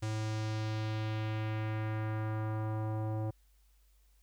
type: tone with low-pass filter sweep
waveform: square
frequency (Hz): 108.8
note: A2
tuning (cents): -19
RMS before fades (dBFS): -35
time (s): 0.02-3.31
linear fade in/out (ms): 10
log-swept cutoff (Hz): 7700 to 700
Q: 1.4
effects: added 50 Hz sine -63 dBFS peak until 4.22 s + white hiss -74 dBFS RMS until 4.22 s